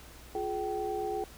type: tone cluster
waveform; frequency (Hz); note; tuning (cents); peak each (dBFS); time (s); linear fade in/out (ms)
sine; 352.2 / 420.8 / 771; F4 / G#4 / G5; +15 / +23 / -29; -37 / -34 / -35; 0.35-1.24; 2
effects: added 60 Hz sine -52 dBFS peak until 1.37 s + pink hiss -52 dBFS RMS until 1.37 s